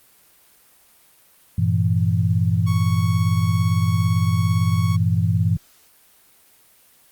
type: chord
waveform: sine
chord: E diminished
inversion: first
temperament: equal with one note detuned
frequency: 98 / 115.74 / 164.81 Hz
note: G2 / Bb2 / E3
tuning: 0 / -12 / 0 cents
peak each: -19 / -21 / -21 dBFS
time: 1.58-5.57 s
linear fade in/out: 5 ms
type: tone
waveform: sawtooth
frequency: 1108.7 Hz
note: C#6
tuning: in tune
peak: -27 dBFS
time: 2.66-4.97 s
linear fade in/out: 20 ms
effects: white hiss -54 dBFS RMS until 7.11 s + Opus 32 kbps